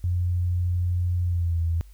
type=tone with pitch glide; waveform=sine; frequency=88.7 to 83.24 Hz; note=F2 to E2; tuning=+27 to +17 cents; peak=-21 dBFS; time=0.04-1.81 s; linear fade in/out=0 ms; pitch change=-110 cents; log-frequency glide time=1.24-1.61 s; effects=added 50 Hz sine -44 dBFS peak until 1.93 s + white hiss -62 dBFS RMS until 1.93 s